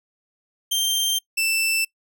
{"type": "tone pair in turn", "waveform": "sawtooth", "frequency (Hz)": [3158, 2661], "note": ["G7", "E7"], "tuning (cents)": [12, 16], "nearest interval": "minor third", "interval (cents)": 296, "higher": "first", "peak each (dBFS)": -16, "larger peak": "neither", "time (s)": [[0.71, 1.19], [1.37, 1.85]], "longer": "neither", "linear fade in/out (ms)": 10, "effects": ["noise-tail reverb RT60 0.1 s tail -23 dB re dry"]}